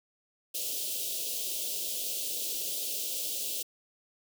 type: band-stop noise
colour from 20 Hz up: white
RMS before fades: -34 dBFS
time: 0.54-3.63 s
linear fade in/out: 10 ms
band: 620 to 2800 Hz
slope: 48 dB/octave
effects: high-pass 400 Hz 12 dB/octave